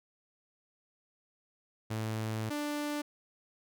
sawtooth tone pair in turn, 110 / 294.6 Hz, A2 / D4, 0 / +6 cents, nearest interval octave + perfect fourth, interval 1706 cents, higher second, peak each -29 / -29 dBFS, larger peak neither, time 1.9-2.5 / 2.5-3.02 s, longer first, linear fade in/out 10 ms, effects none

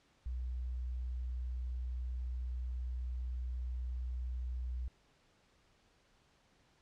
sine tone, 61.8 Hz, B1, 2 cents sharp, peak -36 dBFS, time 0.26-4.88 s, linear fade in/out 0 ms, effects pink hiss -70 dBFS RMS until 6.81 s + low-pass 6000 Hz 12 dB/octave

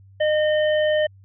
harmonic tone, 611 Hz, D#5, 32 cents flat, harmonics 1 / 3 / 5, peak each -17 / -27 / -31 dBFS, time 0.2-1.07 s, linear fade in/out 10 ms, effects added 97 Hz sine -46 dBFS peak until 1.24 s

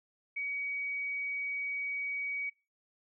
sine tone, 2260 Hz, C#7, 33 cents sharp, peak -33 dBFS, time 0.36-2.5 s, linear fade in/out 10 ms, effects noise-tail reverb RT60 0.3 s tail -24 dB re dry

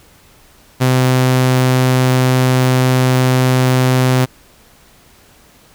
sawtooth tone, 128.3 Hz, C3, 34 cents flat, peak -6 dBFS, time 0.8-4.26 s, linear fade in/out 20 ms, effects pink hiss -47 dBFS RMS until 5.74 s

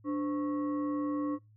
sine tone with frequency modulation, 293.7 Hz, D4, in tune, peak -29 dBFS, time 0.04-1.39 s, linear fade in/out 50 ms, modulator 809 Hz, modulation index 0.52, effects noise-tail reverb RT60 0.2 s tail -24 dB re dry + added 107 Hz sine -57 dBFS peak until 1.56 s

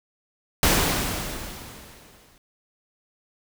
pink noise with exponential decay, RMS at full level -17 dBFS, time 0.63-2.38 s, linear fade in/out 1 ms, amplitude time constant 380 ms, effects none

